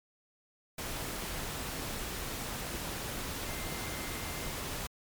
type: tone in noise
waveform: sine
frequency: 2093 Hz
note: C7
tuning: in tune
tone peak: -48 dBFS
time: 3.46-4.52 s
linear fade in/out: 5 ms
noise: pink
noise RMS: -38 dBFS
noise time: 0.78-4.87 s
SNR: -13 dB
effects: MP3 96 kbps